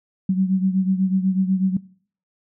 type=beating tone pair; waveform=sine; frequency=187.4 / 195.5 Hz; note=F#3 / G3; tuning=+22 / -4 cents; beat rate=8.1 Hz; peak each=-17 / -24 dBFS; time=0.29-1.77 s; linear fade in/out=5 ms; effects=noise-tail reverb RT60 0.5 s tail -21 dB re dry